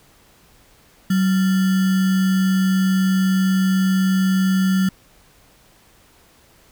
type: tone with sample-and-hold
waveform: sine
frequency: 189 Hz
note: F#3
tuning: 37 cents sharp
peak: -14 dBFS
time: 1.1-4.89 s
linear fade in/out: 5 ms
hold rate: 1575 Hz
effects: pink hiss -53 dBFS RMS until 6.71 s